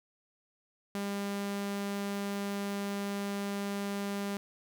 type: tone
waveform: sawtooth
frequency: 200.6 Hz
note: G3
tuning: 40 cents sharp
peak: -29 dBFS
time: 0.95-4.37 s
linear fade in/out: 0 ms
effects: none